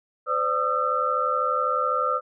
sine tone cluster, 510 / 586 / 1225 / 1337 Hz, C5 / D5 / D#6 / E6, -44 / -4 / -27 / +24 cents, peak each -28 / -31 / -25 / -25 dBFS, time 0.26-2.21 s, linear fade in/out 50 ms, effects none

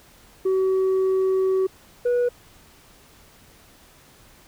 sine tone pair in turn, 379 / 486.9 Hz, F#4 / B4, +42 / -25 cents, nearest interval major third, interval 433 cents, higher second, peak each -15 dBFS, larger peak neither, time 0.45-1.67 / 2.05-2.29 s, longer first, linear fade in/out 10 ms, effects tanh soft clip ceiling -17 dBFS + pink hiss -52 dBFS RMS until 4.47 s

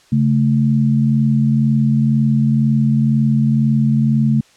sine tone pair together, 137.98 / 220 Hz, C#3 / A3, -8 / 0 cents, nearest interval minor sixth, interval 808 cents, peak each -14 dBFS, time 0.12-4.41 s, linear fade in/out 5 ms, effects white hiss -51 dBFS RMS until 4.56 s + low-pass 7000 Hz 12 dB/octave

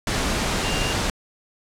sine tone in noise, 2795 Hz, F7, 1 cent sharp, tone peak -30 dBFS, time 0.64-0.93 s, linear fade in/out 2 ms, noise pink, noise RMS -23 dBFS, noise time 0.07-1.1 s, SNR -10 dB, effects low-pass 8000 Hz 12 dB/octave

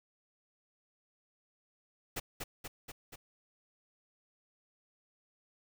pink noise with echo, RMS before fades -37 dBFS, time 2.16-2.2 s, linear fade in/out 10 ms, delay 240 ms, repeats 4, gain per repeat -3 dB, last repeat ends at 3.16 s, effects none

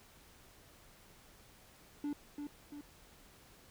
triangle tone with echo, 291.4 Hz, D4, 13 cents flat, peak -33 dBFS, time 2.04-2.13 s, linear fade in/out 2 ms, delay 340 ms, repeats 2, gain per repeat -5 dB, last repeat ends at 2.81 s, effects pink hiss -61 dBFS RMS until 3.7 s

